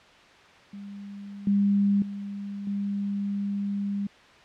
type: tone with level steps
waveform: sine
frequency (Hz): 200.8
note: G3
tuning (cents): +42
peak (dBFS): -37 / -19 / -32 / -26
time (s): 0.73-4.07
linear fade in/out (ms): 5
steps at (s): 1.47 / 2.02 / 2.67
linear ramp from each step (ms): 2
effects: white hiss -52 dBFS RMS until 4.44 s + low-pass 3000 Hz 12 dB/octave